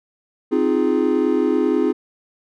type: chord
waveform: triangle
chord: F minor seventh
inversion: second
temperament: equal with one note detuned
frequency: 260.9 / 311.1 / 349.2 / 415.3 Hz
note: C4 / Eb4 / F4 / Ab4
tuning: -5 / 0 / 0 / 0 cents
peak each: -19 dBFS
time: 0.51-1.93 s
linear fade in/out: 20 ms
effects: none